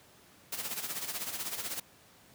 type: noise with tremolo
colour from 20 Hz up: white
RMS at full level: -35 dBFS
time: 0.52-1.8 s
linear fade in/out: 5 ms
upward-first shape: sine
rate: 16 Hz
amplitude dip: 65%
effects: pink hiss -59 dBFS RMS until 2.34 s + high-pass 100 Hz 12 dB/octave